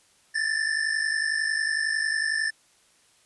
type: tone pair together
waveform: square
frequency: 1740 / 1791 Hz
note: A6 / A6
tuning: -20 / +30 cents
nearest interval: minor second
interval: 50 cents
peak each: -28 / -27 dBFS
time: 0.34-2.51 s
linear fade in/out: 20 ms
effects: white hiss -61 dBFS RMS until 3.25 s + resampled to 24000 Hz